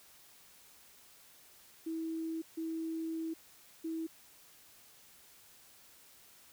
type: tone bursts at uneven times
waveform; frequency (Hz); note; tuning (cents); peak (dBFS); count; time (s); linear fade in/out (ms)
sine; 324.3; E4; -28; -35; 3; 1.86-2.42 / 2.57-3.34 / 3.84-4.07; 10
effects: white hiss -60 dBFS RMS until 6.52 s